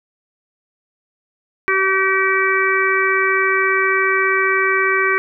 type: harmonic tone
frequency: 383.6 Hz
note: G4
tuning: 37 cents flat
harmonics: 1 / 3 / 4 / 5 / 6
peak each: -20 / -20 / -20 / -20 / -20 dBFS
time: 1.68-5.18 s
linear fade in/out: 0 ms
effects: none